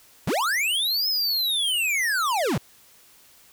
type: linear two-way sweep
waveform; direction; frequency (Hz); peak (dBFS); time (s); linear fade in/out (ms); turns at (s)
square; up then down; 89.5 to 5210 to 89.5; -22; 0.27-2.58; 5; 1.08
effects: white hiss -54 dBFS RMS until 3.52 s